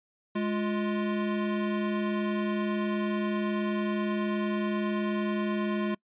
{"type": "tone pair together", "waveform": "square", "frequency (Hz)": [208.8, 351.1], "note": ["G#3", "F4"], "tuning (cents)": [10, 9], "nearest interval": "major sixth", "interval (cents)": 899, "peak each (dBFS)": [-29, -33], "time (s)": [0.35, 5.95], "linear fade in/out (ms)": 10, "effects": ["noise-tail reverb RT60 0.1 s tail -25 dB re dry", "resampled to 8000 Hz"]}